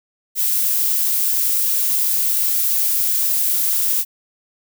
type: noise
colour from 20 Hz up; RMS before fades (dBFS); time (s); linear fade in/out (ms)
violet; -18; 0.35-4.05; 50
effects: none